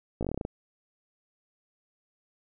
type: slowing click train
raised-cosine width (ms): 2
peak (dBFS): -18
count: 10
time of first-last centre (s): 0.21-0.451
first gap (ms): 17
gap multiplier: 1.11
effects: none